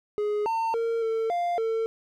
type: tone with pitch steps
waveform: triangle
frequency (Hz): 417.7 / 905 / 459.3 / 448.8 / 698 / 449.6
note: G#4 / A5 / A#4 / A4 / F5 / A4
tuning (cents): +10 / +48 / -26 / +34 / -1 / +37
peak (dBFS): -22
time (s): 0.18-1.86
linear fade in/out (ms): 0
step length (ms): 280
effects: none